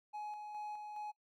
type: tone with tremolo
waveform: triangle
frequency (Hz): 841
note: G#5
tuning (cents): +22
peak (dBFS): -39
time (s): 0.13-1.12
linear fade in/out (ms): 20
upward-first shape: square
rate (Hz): 2.4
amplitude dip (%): 35
effects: noise-tail reverb RT60 0.1 s tail -22 dB re dry

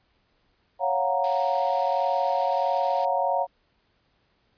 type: chord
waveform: sine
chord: Gb major seventh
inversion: second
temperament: equal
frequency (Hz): 554.4 / 698.5 / 740 / 932.3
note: Db5 / F5 / Gb5 / Bb5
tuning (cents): 0 / 0 / 0 / 0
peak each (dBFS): -27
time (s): 0.79-3.47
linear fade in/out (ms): 50
type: high-pass noise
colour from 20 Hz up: white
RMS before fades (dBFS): -40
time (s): 1.24-3.05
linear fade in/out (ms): 0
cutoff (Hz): 1700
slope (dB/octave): 24
effects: pink hiss -68 dBFS RMS until 4.57 s + resampled to 11025 Hz

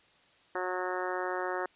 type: harmonic tone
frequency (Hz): 182.7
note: F#3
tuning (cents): -22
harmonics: 2 / 3 / 4 / 5 / 6 / 7 / 8 / 9 / 10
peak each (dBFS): -36 / -38 / -39 / -40 / -41 / -41 / -42 / -43 / -43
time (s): 0.55-1.66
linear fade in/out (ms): 2
effects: white hiss -63 dBFS RMS until 1.75 s + resampled to 8000 Hz

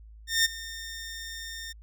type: tone with ADSR envelope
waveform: 15% pulse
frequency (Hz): 1819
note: A#6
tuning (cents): -43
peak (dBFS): -13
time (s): 0.27-1.73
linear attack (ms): 180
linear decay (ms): 18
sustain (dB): -18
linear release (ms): 15
effects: added 54 Hz sine -46 dBFS peak until 1.82 s

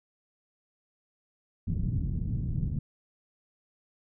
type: low-pass noise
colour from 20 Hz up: white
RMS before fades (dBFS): -30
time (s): 1.67-2.79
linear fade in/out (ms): 5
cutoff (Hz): 170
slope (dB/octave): 24
effects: none

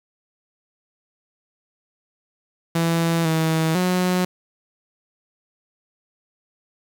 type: tone with pitch steps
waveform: sawtooth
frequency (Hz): 166.5 / 160.7 / 181.8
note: E3 / E3 / F#3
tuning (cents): +18 / -44 / -30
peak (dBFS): -14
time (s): 2.75-4.25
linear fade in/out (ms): 5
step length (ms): 500
effects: 7-bit

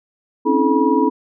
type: tone cluster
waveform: sine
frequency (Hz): 262.4 / 281.3 / 322.5 / 431.8 / 967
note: C4 / C#4 / E4 / A4 / B5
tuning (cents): +5 / +26 / -38 / -33 / -37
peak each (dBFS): -19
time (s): 0.45-1.1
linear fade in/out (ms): 20
effects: none

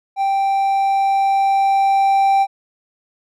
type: tone with level ramp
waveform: triangle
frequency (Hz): 784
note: G5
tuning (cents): 0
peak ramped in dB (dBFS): -13 to -9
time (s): 0.16-2.47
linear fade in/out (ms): 50
effects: none

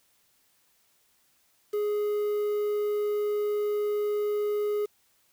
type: tone with quantisation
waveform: triangle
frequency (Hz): 416.7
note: G#4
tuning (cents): +6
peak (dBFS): -23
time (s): 1.73-4.86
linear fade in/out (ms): 10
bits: 8
effects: white hiss -67 dBFS RMS until 5.32 s

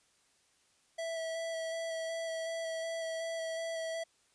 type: tone with vibrato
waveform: square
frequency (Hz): 655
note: E5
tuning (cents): -11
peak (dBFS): -36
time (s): 0.98-4.04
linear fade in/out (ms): 10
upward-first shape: square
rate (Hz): 2.7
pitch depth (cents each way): 11
effects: white hiss -70 dBFS RMS until 4.34 s + resampled to 22050 Hz

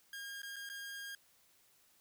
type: tone with dropouts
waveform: sawtooth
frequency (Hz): 1619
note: G#6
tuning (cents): -45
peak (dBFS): -40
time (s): 0.13-1.15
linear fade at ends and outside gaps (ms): 2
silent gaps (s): 0.419-0.431 / 0.56-0.564 / 0.691-0.698
effects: white hiss -69 dBFS RMS until 2 s

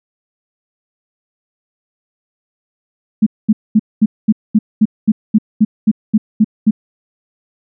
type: tone bursts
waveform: sine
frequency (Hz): 215.5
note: A3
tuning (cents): -36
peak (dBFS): -5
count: 14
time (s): 3.22-6.71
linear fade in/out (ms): 10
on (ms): 45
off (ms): 220
effects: none

